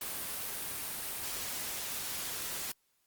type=noise; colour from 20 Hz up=white; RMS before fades=-38 dBFS; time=0.01-2.72 s; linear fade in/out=5 ms; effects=white hiss -75 dBFS RMS until 3.06 s + Opus 32 kbps